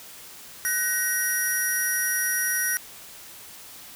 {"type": "tone cluster", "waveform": "sine", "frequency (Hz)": [1502, 1877, 5730, 9800, 11940], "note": ["F#6", "A#6", "F8", "D#9", "F#9"], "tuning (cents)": [26, 11, 44, -27, 15], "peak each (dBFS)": -29, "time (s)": [0.65, 2.77], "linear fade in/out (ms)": 0, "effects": ["white hiss -44 dBFS RMS until 3.95 s"]}